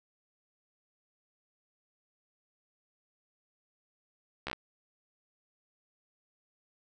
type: slowing click train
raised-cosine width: 0.3 ms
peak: -19 dBFS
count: 5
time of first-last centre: 4.47-4.53 s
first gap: 14 ms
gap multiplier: 1.05
effects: none